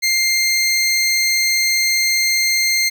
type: tone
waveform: 20% pulse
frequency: 2105 Hz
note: C7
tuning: 10 cents sharp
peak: -9 dBFS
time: 0.02-2.9 s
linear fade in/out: 20 ms
effects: none